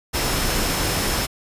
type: tone in noise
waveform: sine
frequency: 5274 Hz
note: E8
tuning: in tune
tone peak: -32 dBFS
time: 0.13-1.27 s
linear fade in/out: 20 ms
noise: pink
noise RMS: -22 dBFS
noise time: 0.13-1.27 s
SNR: -13 dB
effects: resampled to 32000 Hz